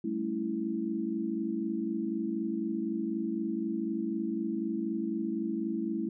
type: chord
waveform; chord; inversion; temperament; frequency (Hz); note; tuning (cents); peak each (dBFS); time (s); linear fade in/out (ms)
sine; A dominant seventh; third; equal; 196 / 220 / 277.2 / 329.6; G3 / A3 / C#4 / E4; 0 / 0 / 0 / 0; -38 / -34 / -39 / -33; 0.04-6.09; 5
effects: none